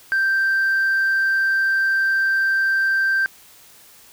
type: tone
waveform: sine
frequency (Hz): 1568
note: G6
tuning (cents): 0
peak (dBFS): -14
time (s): 0.12-3.26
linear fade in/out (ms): 0
effects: tanh soft clip ceiling -14 dBFS + white hiss -48 dBFS RMS until 4.12 s